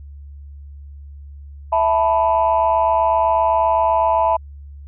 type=chord; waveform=sine; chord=E suspended fourth; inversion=none; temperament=equal; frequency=659.3 / 880 / 987.8 Hz; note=E5 / A5 / B5; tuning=0 / 0 / 0 cents; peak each=-17 dBFS; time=1.72-4.37 s; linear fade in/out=10 ms; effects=tanh soft clip ceiling -6 dBFS + added 71 Hz sine -34 dBFS peak until 4.87 s